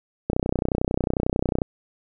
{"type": "click train", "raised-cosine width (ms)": 2, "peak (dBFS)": -8, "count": 42, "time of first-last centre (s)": [0.3, 1.618], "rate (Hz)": 31.1, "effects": []}